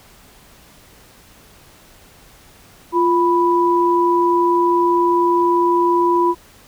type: tone pair together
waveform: sine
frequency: 347.5 / 987.8 Hz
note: F4 / B5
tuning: -9 / 0 cents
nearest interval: octave + tritone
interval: 1809 cents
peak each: -15 dBFS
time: 2.92-6.35 s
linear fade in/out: 50 ms
effects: pink hiss -47 dBFS RMS until 6.67 s